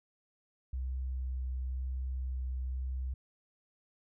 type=tone with vibrato; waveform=sine; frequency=64.2 Hz; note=C2; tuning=32 cents flat; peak=-33 dBFS; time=0.73-3.14 s; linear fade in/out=5 ms; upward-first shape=sine; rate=0.98 Hz; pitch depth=10 cents each way; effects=none